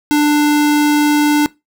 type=tone; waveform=square; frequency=296 Hz; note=D4; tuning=14 cents sharp; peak=-10 dBFS; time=0.11-1.46 s; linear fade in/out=0 ms; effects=noise-tail reverb RT60 0.2 s tail -20 dB re dry